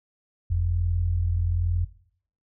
sine tone pair together, 46.22 / 87.31 Hz, F#1 / F2, -1 / 0 cents, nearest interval major seventh, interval 1101 cents, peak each -26 / -22 dBFS, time 0.5-1.85 s, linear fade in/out 10 ms, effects noise-tail reverb RT60 0.6 s tail -18 dB re dry

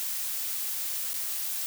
blue noise with dropouts, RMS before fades -32 dBFS, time 0-1.66 s, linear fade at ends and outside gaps 0 ms, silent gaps 1.133-1.14 s, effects none

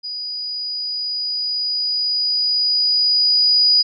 sine tone with level ramp, 4921 Hz, D#8, 20 cents flat, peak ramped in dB -25 to -10 dBFS, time 0.03-3.83 s, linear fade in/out 20 ms, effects none

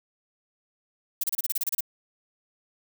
violet noise bursts, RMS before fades -26 dBFS, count 11, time 1.21-1.807 s, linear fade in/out 5 ms, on 27 ms, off 30 ms, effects none

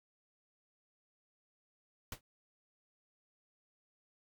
pink noise with exponential decay, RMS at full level -38 dBFS, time 2.12-2.21 s, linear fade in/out 2 ms, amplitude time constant 18 ms, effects none

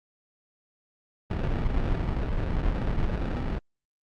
brown noise with sample-and-hold, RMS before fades -26 dBFS, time 1.3-3.59 s, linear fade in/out 10 ms, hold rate 1050 Hz, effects low-pass 3000 Hz 12 dB/octave + Opus 32 kbps

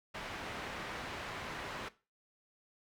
white low-pass noise, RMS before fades -43 dBFS, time 0.14-1.89 s, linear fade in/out 10 ms, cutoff 2000 Hz, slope 12 dB/octave, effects noise-tail reverb RT60 0.3 s tail -17 dB re dry

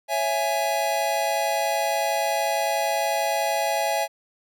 square chord, C# minor, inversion none, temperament just, 554.4 / 665.2 / 831.5 Hz, C#5 / E5 / G#5, 0 / +16 / +2 cents, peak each -30 / -26 / -26 dBFS, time 0.08-4.08 s, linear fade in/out 50 ms, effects none

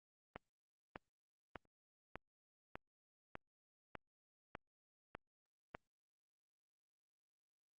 click train, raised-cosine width 0.5 ms, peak -30 dBFS, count 10, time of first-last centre 0.36-5.749 s, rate 1.67 Hz, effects Opus 24 kbps

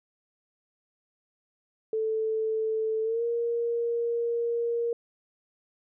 sine tone with pitch glide, 440 to 468.9 Hz, A4 to A#4, 0 to +10 cents, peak -25 dBFS, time 1.93-4.93 s, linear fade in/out 2 ms, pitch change +110 cents, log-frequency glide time 3.03-3.23 s, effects none

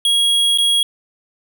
square tone with dropouts, 3300 Hz, G#7, 12 cents flat, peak -13 dBFS, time 0.05-0.83 s, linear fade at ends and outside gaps 2 ms, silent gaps 0.576-0.584 s, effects none

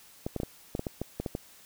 clicks, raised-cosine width 2 ms, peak -18 dBFS, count 11, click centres 0.265 / 0.363 / 0.401 / 0.433 / 0.751 / 0.794 / 0.868 / 1.016 / 1.2 / 1.262 / 1.351 s, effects white hiss -55 dBFS RMS until 1.65 s

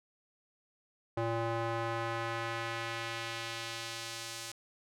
square tone with band-pass filter sweep, 115.2 Hz, A#2, 20 cents flat, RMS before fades -37 dBFS, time 1.17-4.52 s, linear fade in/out 5 ms, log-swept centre 650 to 6600 Hz, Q 0.83, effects none

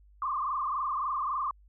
sine tone with frequency modulation, 1126 Hz, C#6, 27 cents sharp, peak -28 dBFS, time 0.22-1.51 s, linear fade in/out 2 ms, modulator 23.6 Hz, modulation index 3.9, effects added 50 Hz sine -55 dBFS peak until 1.68 s

